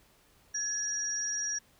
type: tone pair together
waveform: sine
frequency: 1695 / 5694 Hz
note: G#6 / F8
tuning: +35 / +33 cents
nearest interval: octave + major sixth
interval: 2098 cents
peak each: -38 / -31 dBFS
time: 0.54-1.59 s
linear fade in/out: 10 ms
effects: pink hiss -64 dBFS RMS until 1.79 s